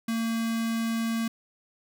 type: tone with notch filter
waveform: square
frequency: 227.5 Hz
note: A#3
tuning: 42 cents flat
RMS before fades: -28 dBFS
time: 0.08-1.28 s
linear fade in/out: 5 ms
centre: 610 Hz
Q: 1.6
effects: none